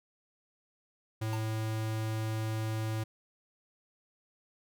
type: tone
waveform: square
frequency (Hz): 110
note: A2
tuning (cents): 0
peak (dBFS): -32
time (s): 1.21-3.04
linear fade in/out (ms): 10
type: tone with exponential decay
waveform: square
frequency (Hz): 900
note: A5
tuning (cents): +39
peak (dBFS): -36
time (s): 1.33-1.47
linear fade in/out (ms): 0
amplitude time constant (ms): 29
effects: none